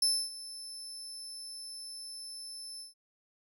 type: tone with ADSR envelope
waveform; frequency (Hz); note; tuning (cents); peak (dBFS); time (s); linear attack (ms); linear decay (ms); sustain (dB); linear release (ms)
30% pulse; 5274; E8; 0; -20; 0.02-2.94; 4; 270; -18; 140
effects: none